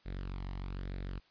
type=tone with flanger; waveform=sawtooth; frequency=46.59 Hz; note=F#1; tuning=13 cents sharp; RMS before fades=-40 dBFS; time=0.05-1.2 s; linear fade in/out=20 ms; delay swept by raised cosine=0.5 to 1.01 ms; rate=1.1 Hz; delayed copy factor=+0.55; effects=white hiss -67 dBFS RMS until 1.3 s + resampled to 11025 Hz